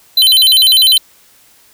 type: tone with vibrato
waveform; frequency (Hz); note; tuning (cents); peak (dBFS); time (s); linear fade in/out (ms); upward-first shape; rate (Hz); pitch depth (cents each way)
square; 3520; A7; 0; -6; 0.17-0.98; 5; square; 10; 230
effects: white hiss -47 dBFS RMS until 1.73 s